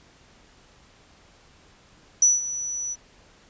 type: tone with ADSR envelope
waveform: sine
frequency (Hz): 5920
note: F#8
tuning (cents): 0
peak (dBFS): -12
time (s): 2.22-2.96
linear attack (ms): 4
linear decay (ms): 180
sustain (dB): -15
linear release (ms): 38
effects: pink hiss -55 dBFS RMS until 3.49 s + resampled to 16000 Hz